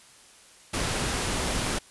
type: noise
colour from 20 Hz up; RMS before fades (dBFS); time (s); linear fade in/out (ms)
pink; -28; 0.73-1.79; 10
effects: white hiss -53 dBFS RMS until 1.9 s + resampled to 24000 Hz